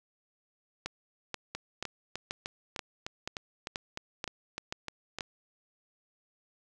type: two click trains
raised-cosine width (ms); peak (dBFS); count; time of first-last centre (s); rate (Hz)
0.2; -17 / -19; 10 / 13; 0.86-5.208 / 1.55-5.186; 2.07 / 3.3
effects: none